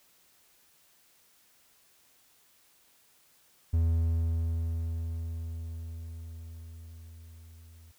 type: tone with level ramp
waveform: triangle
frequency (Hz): 82.41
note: E2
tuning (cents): 0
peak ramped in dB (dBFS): -20 to -49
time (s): 3.73-7.92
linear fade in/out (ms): 10
effects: white hiss -64 dBFS RMS until 7.98 s